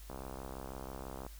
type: click train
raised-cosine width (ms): 1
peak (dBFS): -30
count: 78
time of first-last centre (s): 0.1-1.265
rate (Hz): 66.1
effects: added 50 Hz sine -48 dBFS peak until 1.39 s + white hiss -58 dBFS RMS until 1.39 s